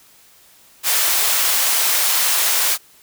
white high-pass noise, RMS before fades -17 dBFS, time 0.83-2.78 s, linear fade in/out 50 ms, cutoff 660 Hz, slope 12 dB/octave, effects white hiss -50 dBFS RMS until 3.02 s

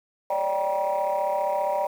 sine tone cluster, 562 / 597 / 782 / 958 Hz, C#5 / D5 / G5 / A#5, +24 / +28 / -4 / +47 cents, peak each -29 / -25 / -27 / -27 dBFS, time 0.3-1.87 s, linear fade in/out 5 ms, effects tanh soft clip ceiling -17 dBFS + 8-bit

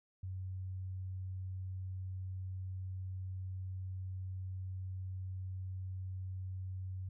sine tone, 93.5 Hz, F#2, 19 cents sharp, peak -39 dBFS, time 0.23-7.09 s, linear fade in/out 5 ms, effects none

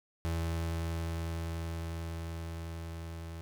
35% pulse tone with level ramp, 82.8 Hz, E2, 8 cents sharp, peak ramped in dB -29 to -39 dBFS, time 0.25-3.41 s, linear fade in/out 0 ms, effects none

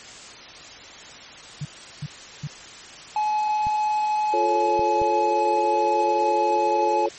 sine tone bursts, 146.83 Hz, D3, in tune, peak -26 dBFS, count 3, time 1.61-2.473 s, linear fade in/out 5 ms, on 41 ms, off 370 ms
triangle tone, 850 Hz, G#5, 40 cents sharp, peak -18 dBFS, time 3.16-7.06 s, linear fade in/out 2 ms
clicks, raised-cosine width 5 ms, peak -23 dBFS, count 3, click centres 3.669 / 4.794 / 5.017 s
sine chord, F augmented, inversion none, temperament equal, 349.2 / 440 / 554.4 Hz, F4 / A4 / C#5, 0 / 0 / 0 cents, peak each -26 dBFS, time 4.33-7.09 s, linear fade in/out 10 ms
effects white hiss -41 dBFS RMS until 7.18 s + MP3 32 kbps

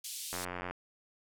white band-pass noise, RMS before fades -42 dBFS, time 0.04-0.45 s, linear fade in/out 5 ms, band 3000 to 12000 Hz, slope 24 dB/octave
click train, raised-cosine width 0.5 ms, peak -23 dBFS, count 35, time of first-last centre 0.33-0.71 s, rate 89.5 Hz
effects none

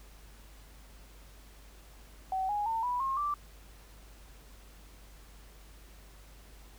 sine tone with pitch steps, 759 / 827.7 / 902.6 / 984.3 / 1073.4 / 1170.5 Hz, F#5 / G#5 / A5 / B5 / C6 / D6, +44 / -6 / +44 / -6 / +44 / -6 cents, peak -29 dBFS, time 2.32-3.34 s, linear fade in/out 2 ms, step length 170 ms, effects added 50 Hz sine -52 dBFS peak until 6.78 s + pink hiss -58 dBFS RMS until 6.78 s

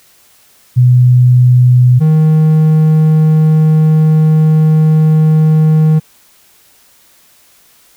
sine / triangle tone pair in turn, 124.7 / 156.32 Hz, B2 / D#3, +17 / +8 cents, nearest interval major third, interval 391 cents, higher second, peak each -3 dBFS, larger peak neither, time 0.76-2 / 2-6 s, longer second, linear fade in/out 20 ms, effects white hiss -47 dBFS RMS until 7.96 s

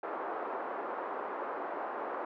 white band-pass noise, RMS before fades -38 dBFS, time 0.03-2.25 s, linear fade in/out 5 ms, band 330 to 1200 Hz, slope 24 dB/octave, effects none

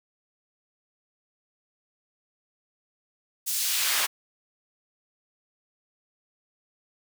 pink noise with high-pass filter sweep, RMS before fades -26 dBFS, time 3.46-4.07 s, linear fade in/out 20 ms, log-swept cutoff 7300 to 980 Hz, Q 0.72, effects none

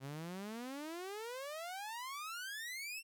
sawtooth exponential sweep, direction up, 130.81 to 2748 Hz, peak -39 dBFS, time 0-3.03 s, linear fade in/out 50 ms, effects none

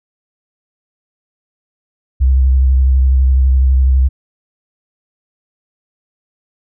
sine tone with vibrato, 65.41 Hz, C2, in tune, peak -7 dBFS, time 2.2-4.09 s, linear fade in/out 20 ms, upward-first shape triangle, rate 12 Hz, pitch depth 45 cents each way, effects none

